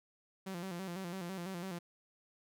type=tone with vibrato; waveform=sawtooth; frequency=181.7 Hz; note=F#3; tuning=31 cents flat; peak=-36 dBFS; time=0.46-1.79 s; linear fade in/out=10 ms; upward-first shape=square; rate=6 Hz; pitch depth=88 cents each way; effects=none